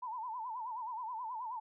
sine tone with vibrato, 940 Hz, A#5, 14 cents sharp, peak -38 dBFS, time 0.02-1.6 s, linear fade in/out 10 ms, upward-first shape sine, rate 9.4 Hz, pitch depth 140 cents each way, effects none

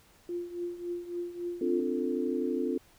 sine tone with tremolo, 349.2 Hz, F4, in tune, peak -30 dBFS, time 0.29-1.8 s, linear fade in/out 2 ms, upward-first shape triangle, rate 3.6 Hz, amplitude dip 80%
sine chord, D minor seventh, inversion third, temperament equal with one note detuned, 261.6 / 293.7 / 349.2 / 443.8 Hz, C4 / D4 / F4 / A4, 0 / 0 / 0 / +15 cents, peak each -32 / -35 / -33 / -34 dBFS, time 1.61-2.78 s, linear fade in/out 5 ms
effects pink hiss -61 dBFS RMS until 2.98 s

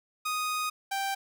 sawtooth tone pair in turn, 1244.5 / 784 Hz, D#6 / G5, 0 / 0 cents, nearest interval minor sixth, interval 800 cents, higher first, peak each -25 dBFS, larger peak neither, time 0.25-0.7 / 0.91-1.15 s, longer first, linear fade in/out 10 ms, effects none

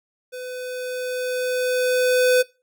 square tone with level ramp, 503 Hz, B4, 32 cents sharp, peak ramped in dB -32 to -14 dBFS, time 0.32-2.43 s, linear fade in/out 20 ms, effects noise-tail reverb RT60 0.3 s tail -23 dB re dry

